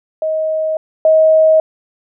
sine tone pair in turn, 630 / 632.8 Hz, D#5 / D#5, +21 / +29 cents, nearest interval unison, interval 8 cents, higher second, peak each -14 / -6 dBFS, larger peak second, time 0.22-0.77 / 1.05-1.6 s, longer neither, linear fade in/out 2 ms, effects none

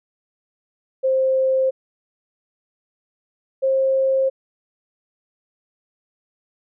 sine tone pair in turn, 526 / 532.7 Hz, C5 / C5, +9 / +31 cents, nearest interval unison, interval 22 cents, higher second, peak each -15 dBFS, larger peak neither, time 1.03-1.71 / 3.62-4.3 s, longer neither, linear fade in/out 20 ms, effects none

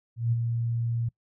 sine tone with ADSR envelope, 116.9 Hz, A#2, 5 cents sharp, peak -20 dBFS, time 0.16-1.09 s, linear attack 160 ms, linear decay 28 ms, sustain -5 dB, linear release 8 ms, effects noise-tail reverb RT60 0.1 s tail -25 dB re dry

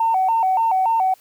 sine tone with vibrato, 827 Hz, G#5, 8 cents flat, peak -14 dBFS, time 0-1.14 s, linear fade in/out 5 ms, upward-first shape square, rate 3.5 Hz, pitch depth 160 cents each way, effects tanh soft clip ceiling -10 dBFS + white hiss -54 dBFS RMS until 1.2 s

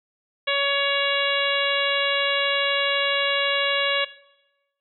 harmonic tone with a mistuned harmonic, 561 Hz, C#5, 21 cents sharp, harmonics 1 / 2 / 3 / 4 / 5 / 6 / 7, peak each -26 / -29 / -27 / -27 / -27 / -28 / -31 dBFS, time 0.47-4.05 s, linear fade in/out 10 ms, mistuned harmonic 7, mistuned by -21 cents, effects noise-tail reverb RT60 0.9 s tail -17 dB re dry

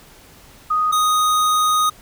sine / square tone pair in turn, 1244.5 / 1244.5 Hz, D#6 / D#6, 0 / 0 cents, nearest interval unison, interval 0 cents, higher neither, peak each -15 dBFS, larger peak neither, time 0.7-0.92 / 0.92-1.9 s, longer second, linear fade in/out 10 ms, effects pink hiss -46 dBFS RMS until 2.01 s

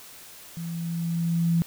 sine tone with level ramp, 168 Hz, E3, 33 cents sharp, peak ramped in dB -31 to -18 dBFS, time 0.57-1.62 s, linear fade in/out 0 ms, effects white hiss -46 dBFS RMS until 1.66 s

